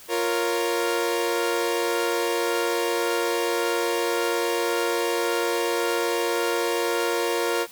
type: chord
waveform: sawtooth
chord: Bb minor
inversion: second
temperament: equal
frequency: 349.2 / 466.2 / 554.4 Hz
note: F4 / Bb4 / Db5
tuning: 0 / 0 / 0 cents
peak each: -23 / -21 / -26 dBFS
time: 0.08-7.67 s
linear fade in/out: 50 ms
effects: white hiss -46 dBFS RMS until 7.71 s